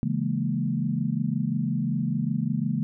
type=chord; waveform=sine; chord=A# half-diminished seventh; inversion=first; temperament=equal; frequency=138.59 / 164.81 / 207.7 / 233.1 Hz; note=C#3 / E3 / G#3 / A#3; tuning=0 / 0 / 0 / 0 cents; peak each=-29 dBFS; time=0.03-2.83 s; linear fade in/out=0 ms; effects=none